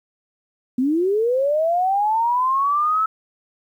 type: linear sweep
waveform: sine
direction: up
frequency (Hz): 242.8 to 1315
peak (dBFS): -16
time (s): 0.78-3.06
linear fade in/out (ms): 5
effects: 9-bit